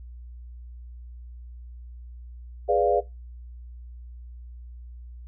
sine chord, G# diminished seventh, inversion none, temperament equal, 415.3 / 493.9 / 587.3 / 698.5 Hz, G#4 / B4 / D5 / F5, 0 / 0 / 0 / 0 cents, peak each -24 dBFS, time 2.68-3.01 s, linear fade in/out 20 ms, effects noise-tail reverb RT60 0.2 s tail -18 dB re dry + added 60 Hz sine -39 dBFS peak until 5.27 s

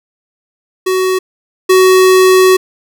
square tone pair in turn, 373.6 / 373.6 Hz, F#4 / F#4, +17 / +17 cents, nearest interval unison, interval 0 cents, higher neither, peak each -11 / -5 dBFS, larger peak second, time 0.86-1.19 / 1.69-2.57 s, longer second, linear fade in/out 10 ms, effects none

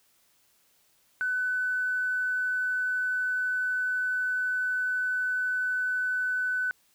triangle tone with tanh clipping, 1502 Hz, F#6, 26 cents sharp, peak -25 dBFS, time 1.21-6.71 s, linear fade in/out 0 ms, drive 2 dB, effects white hiss -66 dBFS RMS until 6.94 s

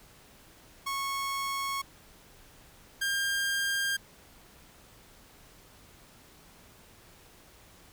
sawtooth tone pair in turn, 1100 / 1602.8 Hz, C#6 / G6, -14 / +38 cents, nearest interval perfect fifth, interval 652 cents, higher second, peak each -27 / -24 dBFS, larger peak second, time 0.86-1.82 / 3.01-3.97 s, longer neither, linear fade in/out 10 ms, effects pink hiss -56 dBFS RMS until 7.92 s

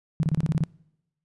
sine tone bursts, 156.1 Hz, D#3, 6 cents sharp, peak -19 dBFS, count 8, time 0.2-0.637 s, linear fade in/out 0 ms, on 31 ms, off 27 ms, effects noise-tail reverb RT60 0.9 s tail -26 dB re dry + resampled to 24000 Hz

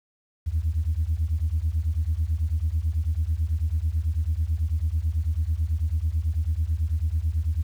sine beating tone pair, 75 / 84.1 Hz, D2 / E2, +37 / +35 cents, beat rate 9.1 Hz, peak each -24 dBFS, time 0.46-7.63 s, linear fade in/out 20 ms, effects tanh soft clip ceiling -16 dBFS + 9-bit

